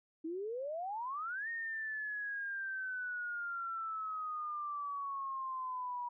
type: exponential two-way sweep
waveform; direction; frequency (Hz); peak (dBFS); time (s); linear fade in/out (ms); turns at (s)
sine; up then down; 311.4 to 1855 to 964; -37; 0.24-6.09; 10; 1.49
effects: none